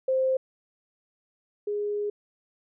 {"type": "tone pair in turn", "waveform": "sine", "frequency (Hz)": [523.3, 413.7], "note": ["C5", "G#4"], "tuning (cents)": [0, -7], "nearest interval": "major third", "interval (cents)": 407, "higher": "first", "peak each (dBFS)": [-21, -26], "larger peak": "first", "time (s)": [[0.08, 0.37], [1.67, 2.1]], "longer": "second", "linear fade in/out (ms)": 5, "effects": []}